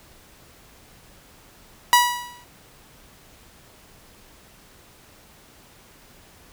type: tone with exponential decay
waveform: sawtooth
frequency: 972 Hz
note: B5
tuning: 28 cents flat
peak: -6 dBFS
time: 1.93-2.44 s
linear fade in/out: 0 ms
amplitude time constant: 110 ms
effects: pink hiss -51 dBFS RMS until 6.52 s